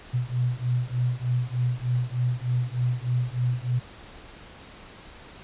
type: beating tone pair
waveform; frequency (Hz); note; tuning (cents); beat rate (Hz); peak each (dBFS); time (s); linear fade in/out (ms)
sine; 121.8 / 125.1; B2 / B2; -24 / +23; 3.3; -26; 0.13-3.8; 20
effects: pink hiss -46 dBFS RMS until 5.43 s + resampled to 8000 Hz